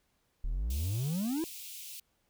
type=exponential sweep; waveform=triangle; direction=up; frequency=34 to 343.9 Hz; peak=-28 dBFS; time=0.44-1.44 s; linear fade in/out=0 ms
type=high-pass noise; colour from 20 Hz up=white; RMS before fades=-45 dBFS; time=0.7-2 s; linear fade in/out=5 ms; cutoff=2400 Hz; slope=48 dB/octave
effects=pink hiss -75 dBFS RMS until 2.29 s